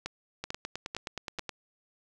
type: two click trains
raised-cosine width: 0.2 ms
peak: -17 / -18 dBFS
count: 4 / 11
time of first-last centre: 0.06-1.393 / 0.44-1.493 s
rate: 2.25 / 9.5 Hz
effects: none